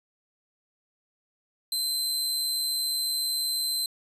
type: tone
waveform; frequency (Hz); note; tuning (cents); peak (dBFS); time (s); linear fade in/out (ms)
sawtooth; 4087; C8; -41; -23; 1.72-3.86; 2
effects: resampled to 32000 Hz